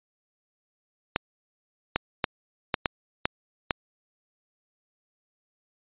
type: clicks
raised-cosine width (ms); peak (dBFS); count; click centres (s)
0.3; -6; 7; 1.161 / 1.96 / 2.242 / 2.742 / 2.858 / 3.255 / 3.708
effects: resampled to 8000 Hz

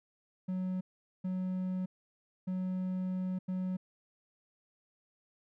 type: tone bursts at uneven times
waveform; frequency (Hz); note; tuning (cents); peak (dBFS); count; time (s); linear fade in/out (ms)
triangle; 185; F#3; 0; -30; 4; 0.48-0.81 / 1.24-1.86 / 2.47-3.39 / 3.48-3.77; 10
effects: none

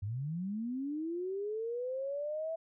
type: linear sweep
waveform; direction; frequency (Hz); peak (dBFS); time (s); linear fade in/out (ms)
sine; up; 93.5 to 659.3; -34; 0.02-2.56; 10
effects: none

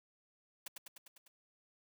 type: noise with echo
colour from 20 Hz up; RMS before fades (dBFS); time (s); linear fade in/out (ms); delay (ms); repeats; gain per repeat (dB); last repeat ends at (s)
white; -44; 0.66-0.68; 5; 100; 6; -3; 1.28
effects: high-pass 150 Hz 12 dB/octave

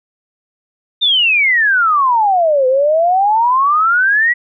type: exponential two-way sweep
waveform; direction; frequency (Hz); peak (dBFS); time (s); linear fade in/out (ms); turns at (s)
sine; down then up; 3682 to 505 to 1965; -9; 1.01-4.34; 20; 2.67
effects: none

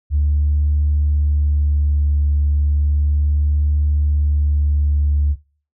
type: tone with vibrato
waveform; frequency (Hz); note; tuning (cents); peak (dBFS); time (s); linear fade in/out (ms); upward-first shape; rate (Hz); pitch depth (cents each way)
sine; 73.3; D2; -3; -12; 0.1-5.36; 50; triangle; 0.34; 14
effects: noise-tail reverb RT60 0.4 s tail -20 dB re dry + tanh soft clip ceiling -9 dBFS

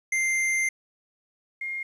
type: tone pair in turn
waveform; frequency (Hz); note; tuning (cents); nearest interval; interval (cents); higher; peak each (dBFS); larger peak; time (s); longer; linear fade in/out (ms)
square / sine; 2093 / 2128; C7 / C7; 0 / +29; unison; 29; second; -23 / -29; first; 0.12-0.69 / 1.61-1.83; first; 5
effects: resampled to 24000 Hz + 10-bit

